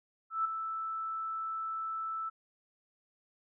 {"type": "tone with ADSR envelope", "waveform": "sine", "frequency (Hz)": 1318.5, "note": "E6", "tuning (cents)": 0, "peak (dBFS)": -26, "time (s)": [0.3, 2.3], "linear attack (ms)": 150, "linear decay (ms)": 6, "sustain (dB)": -8, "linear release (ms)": 17, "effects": []}